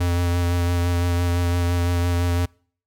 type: tone with vibrato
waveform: square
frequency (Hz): 87.31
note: F2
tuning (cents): 0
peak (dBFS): -19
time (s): 0-2.46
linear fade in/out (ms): 10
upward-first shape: sine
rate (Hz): 5.9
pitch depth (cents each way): 17
effects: noise-tail reverb RT60 0.5 s tail -26 dB re dry